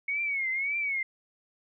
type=tone with vibrato; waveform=sine; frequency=2205 Hz; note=C#7; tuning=10 cents flat; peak=-27 dBFS; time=0.08-1.03 s; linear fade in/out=5 ms; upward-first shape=triangle; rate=1.8 Hz; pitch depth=130 cents each way; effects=none